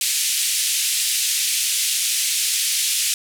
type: band-pass noise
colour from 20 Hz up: white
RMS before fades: -21 dBFS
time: 0.01-3.14 s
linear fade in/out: 2 ms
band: 2400 to 11000 Hz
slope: 24 dB/octave
effects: none